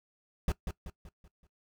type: noise with echo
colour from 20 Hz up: brown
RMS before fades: -28 dBFS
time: 0.48-0.52 s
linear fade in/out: 2 ms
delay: 190 ms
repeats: 5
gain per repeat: -7 dB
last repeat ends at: 1.47 s
effects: noise-tail reverb RT60 0.1 s tail -18 dB re dry